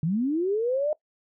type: linear sweep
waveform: sine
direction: up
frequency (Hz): 146.83 to 620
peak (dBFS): -22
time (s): 0.03-0.93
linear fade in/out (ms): 2
effects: noise-tail reverb RT60 0.1 s tail -20 dB re dry